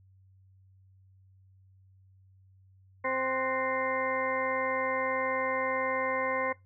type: harmonic tone with a mistuned harmonic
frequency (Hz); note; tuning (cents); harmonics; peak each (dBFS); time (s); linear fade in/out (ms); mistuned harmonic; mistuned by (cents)
261.6; C4; 0; 1 / 2 / 3 / 4 / 6 / 7 / 8; -41 / -32 / -40 / -33 / -42 / -37 / -35; 3.04-6.53; 10; 6; -91
effects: noise-tail reverb RT60 0.2 s tail -20 dB re dry + added 95 Hz sine -57 dBFS peak until 6.65 s